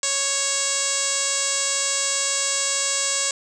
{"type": "tone with low-pass filter", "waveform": "5% pulse", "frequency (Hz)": 553, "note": "C#5", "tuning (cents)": -4, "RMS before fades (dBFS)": -23, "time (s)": [0.03, 3.31], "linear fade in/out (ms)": 2, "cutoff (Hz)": 7700, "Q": 6.7, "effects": []}